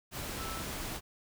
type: tone in noise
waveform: sine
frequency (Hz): 1318.5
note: E6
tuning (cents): 0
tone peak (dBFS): -42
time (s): 0.37-0.63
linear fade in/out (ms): 50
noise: pink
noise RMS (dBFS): -39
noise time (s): 0.11-1.01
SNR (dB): -6
effects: none